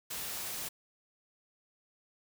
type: noise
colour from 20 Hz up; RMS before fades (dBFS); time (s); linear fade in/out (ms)
white; -39; 0.1-0.69; 10
effects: none